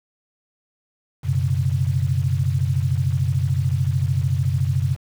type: chord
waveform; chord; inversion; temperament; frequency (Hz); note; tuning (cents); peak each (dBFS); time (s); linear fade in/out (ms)
sine; F# suspended fourth; none; equal with one note detuned; 92.5 / 125.05 / 138.59; F#2 / B2 / C#3; 0 / +22 / 0; -22; 1.23-4.97; 50
effects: 7-bit